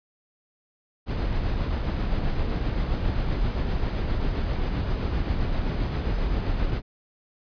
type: noise with tremolo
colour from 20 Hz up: brown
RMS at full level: -24 dBFS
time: 1.06-6.82 s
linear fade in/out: 50 ms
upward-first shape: sine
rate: 7.6 Hz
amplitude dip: 30%
effects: resampled to 11025 Hz